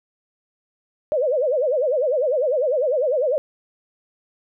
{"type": "tone with vibrato", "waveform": "sine", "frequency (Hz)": 554.4, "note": "C#5", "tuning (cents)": 0, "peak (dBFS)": -17, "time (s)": [1.12, 3.38], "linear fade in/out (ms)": 0, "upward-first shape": "sine", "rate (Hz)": 10, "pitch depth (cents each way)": 230, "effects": []}